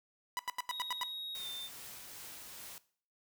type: tone bursts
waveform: sawtooth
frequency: 987.8 Hz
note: B5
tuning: in tune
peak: -30 dBFS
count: 7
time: 0.37-1.033 s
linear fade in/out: 0 ms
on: 21 ms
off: 86 ms
type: tone with pitch glide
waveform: triangle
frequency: 3776 to 3587 Hz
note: A#7 to A7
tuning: +22 to +33 cents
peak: -39 dBFS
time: 0.69-1.7 s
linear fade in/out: 50 ms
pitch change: -89 cents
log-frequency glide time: 1.35-1.47 s
type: noise with tremolo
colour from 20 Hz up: white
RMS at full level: -48 dBFS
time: 1.35-2.78 s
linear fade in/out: 0 ms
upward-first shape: triangle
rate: 2.5 Hz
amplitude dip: 25%
effects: noise-tail reverb RT60 0.5 s tail -19 dB re dry